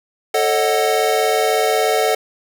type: chord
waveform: square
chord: D# half-diminished seventh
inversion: second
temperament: equal with one note detuned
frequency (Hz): 440 / 545.8 / 622.3 / 740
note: A4 / C#5 / D#5 / F#5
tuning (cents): 0 / -27 / 0 / 0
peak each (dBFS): -19 / -24 / -22 / -20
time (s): 0.34-2.15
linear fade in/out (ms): 5
effects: none